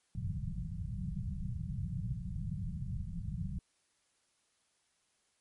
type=low-pass noise; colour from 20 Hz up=white; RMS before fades=-38 dBFS; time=0.15-3.59 s; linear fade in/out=2 ms; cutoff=190 Hz; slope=96 dB/octave; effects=white hiss -75 dBFS RMS until 5.4 s + MP3 48 kbps